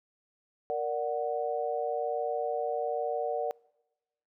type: chord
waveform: sine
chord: Bb augmented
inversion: none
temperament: equal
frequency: 466.2 / 587.3 / 740 Hz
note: Bb4 / D5 / F#5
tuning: 0 / 0 / 0 cents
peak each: -33 dBFS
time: 0.7-3.51 s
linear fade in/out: 0 ms
effects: noise-tail reverb RT60 1.0 s tail -25 dB re dry